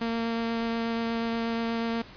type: tone with vibrato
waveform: sawtooth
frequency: 229.8 Hz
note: A#3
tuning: 25 cents flat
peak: -23 dBFS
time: 0.01-2.02 s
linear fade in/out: 5 ms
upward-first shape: triangle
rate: 8.3 Hz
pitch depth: 10 cents each way
effects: pink hiss -48 dBFS RMS until 2.16 s + resampled to 11025 Hz